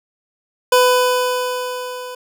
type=tone with level ramp; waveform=25% pulse; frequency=500 Hz; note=B4; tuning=21 cents sharp; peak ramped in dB=-5 to -25 dBFS; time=0.72-2.15 s; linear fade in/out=5 ms; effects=none